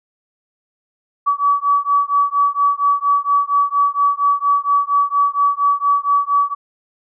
sine beating tone pair, 1140 / 1144.3 Hz, C#6 / D6, +48 / -45 cents, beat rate 4.3 Hz, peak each -16 dBFS, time 1.26-6.55 s, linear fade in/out 20 ms, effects none

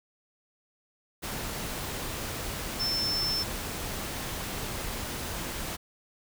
sine tone in noise, 5320 Hz, E8, 15 cents sharp, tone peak -27 dBFS, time 2.79-3.44 s, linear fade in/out 20 ms, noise pink, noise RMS -35 dBFS, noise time 1.22-5.77 s, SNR +5 dB, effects none

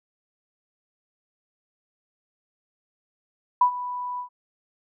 sine tone with ADSR envelope, 987.8 Hz, B5, in tune, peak -12 dBFS, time 3.61-4.29 s, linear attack 5 ms, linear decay 89 ms, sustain -16 dB, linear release 99 ms, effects none

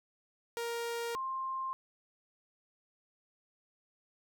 sawtooth / sine tone pair in turn, 468.2 / 1055.9 Hz, A#4 / C6, +8 / +15 cents, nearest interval octave + major second, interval 1407 cents, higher second, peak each -31 / -34 dBFS, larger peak first, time 0.57-1.15 / 1.15-1.73 s, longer neither, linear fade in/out 0 ms, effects none

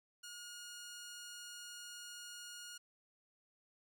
10% pulse tone, 1433 Hz, F6, 44 cents sharp, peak -40 dBFS, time 0.23-2.78 s, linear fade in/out 10 ms, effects none

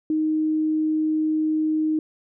sine tone, 311.4 Hz, D#4, 2 cents sharp, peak -19 dBFS, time 0.1-1.99 s, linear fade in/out 2 ms, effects none

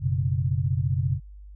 sine chord, F# suspended fourth, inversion none, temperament equal, 92.5 / 123.47 / 138.59 Hz, F#2 / B2 / C#3, 0 / 0 / 0 cents, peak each -26 dBFS, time 0-1.2 s, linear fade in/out 50 ms, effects added 50 Hz sine -41 dBFS peak until 1.55 s

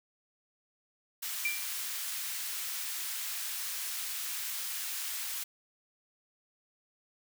white high-pass noise, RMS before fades -37 dBFS, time 1.22-5.44 s, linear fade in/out 10 ms, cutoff 1400 Hz, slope 12 dB/octave
sine tone with exponential decay, 2358 Hz, D7, 6 cents sharp, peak -26 dBFS, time 1.45-1.74 s, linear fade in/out 2 ms, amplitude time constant 62 ms
effects none

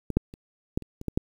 clicks, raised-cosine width 3 ms, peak -17 / -7 / -29 / -11 / -29 / -25 / -16 / -10 dBFS, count 8, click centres 0.103 / 0.17 / 0.339 / 0.775 / 0.823 / 1.014 / 1.083 / 1.175 s, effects 8-bit

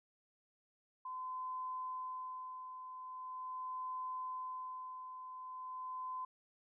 sine tone with tremolo, 1023 Hz, C6, 39 cents flat, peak -39 dBFS, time 1.05-6.25 s, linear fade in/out 5 ms, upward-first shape sine, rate 0.42 Hz, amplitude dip 55%, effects none

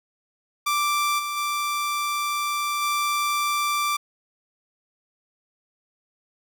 sawtooth tone with level steps, 1174.7 Hz, D6, in tune, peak -17 / -23 / -20 / -18 dBFS, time 0.66-3.97 s, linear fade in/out 10 ms, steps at 1.18 / 1.36 / 2.81 s, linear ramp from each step 20 ms, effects none

